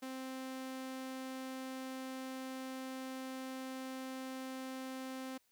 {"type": "tone", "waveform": "sawtooth", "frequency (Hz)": 261.6, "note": "C4", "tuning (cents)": 0, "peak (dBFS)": -38, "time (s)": [0.02, 5.38], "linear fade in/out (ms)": 10, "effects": ["white hiss -75 dBFS RMS until 5.51 s"]}